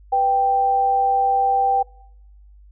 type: tone pair together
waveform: sine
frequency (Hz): 493.9 / 784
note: B4 / G5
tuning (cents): 0 / 0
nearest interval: minor sixth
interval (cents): 800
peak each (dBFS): -26 / -15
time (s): 0.12-1.83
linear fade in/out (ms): 10
effects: noise-tail reverb RT60 0.9 s tail -26 dB re dry + added 50 Hz sine -44 dBFS peak until 2.71 s